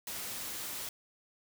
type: noise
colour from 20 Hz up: white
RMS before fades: -40 dBFS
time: 0.07-0.89 s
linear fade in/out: 2 ms
effects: none